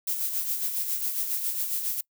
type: noise with tremolo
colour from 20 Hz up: violet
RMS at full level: -27 dBFS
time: 0.07-2.01 s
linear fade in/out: 5 ms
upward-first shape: sine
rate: 7.3 Hz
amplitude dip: 50%
effects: noise-tail reverb RT60 0.1 s tail -24 dB re dry